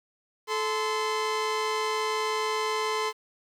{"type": "tone pair together", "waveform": "sawtooth", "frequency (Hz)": [434.7, 1033.9], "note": ["A4", "C6"], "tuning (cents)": [-21, -21], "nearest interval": "octave + minor third", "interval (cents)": 1500, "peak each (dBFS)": -25, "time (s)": [0.47, 3.13], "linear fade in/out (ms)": 50, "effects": ["low-pass 7000 Hz 12 dB/octave", "9-bit"]}